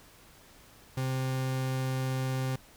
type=tone; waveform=40% pulse; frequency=130.81 Hz; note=C3; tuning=in tune; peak=-28 dBFS; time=0.97-2.56 s; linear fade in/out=5 ms; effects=pink hiss -56 dBFS RMS until 2.76 s